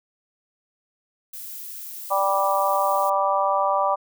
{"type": "noise", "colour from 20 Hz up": "violet", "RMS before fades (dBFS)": -36, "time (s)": [1.33, 3.1], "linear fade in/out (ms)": 5}
{"type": "harmonic tone", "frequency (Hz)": 195.5, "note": "G3", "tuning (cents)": -4, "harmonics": [3, 4, 5, 6], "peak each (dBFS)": [-24, -24, -24, -24], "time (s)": [2.1, 3.96], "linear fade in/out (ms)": 20}
{"effects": []}